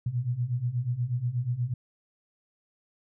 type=beating tone pair; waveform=sine; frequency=117.6 / 125.9 Hz; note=A#2 / B2; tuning=+16 / +34 cents; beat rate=8.3 Hz; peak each=-31 / -28 dBFS; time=0.06-1.74 s; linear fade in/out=5 ms; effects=none